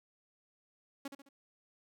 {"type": "tone with echo", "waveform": "sawtooth", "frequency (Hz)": 277.2, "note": "C#4", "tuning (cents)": 0, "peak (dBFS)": -35, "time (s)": [1.05, 1.08], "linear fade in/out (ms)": 5, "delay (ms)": 70, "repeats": 3, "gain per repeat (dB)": -7, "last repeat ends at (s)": 1.29, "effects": []}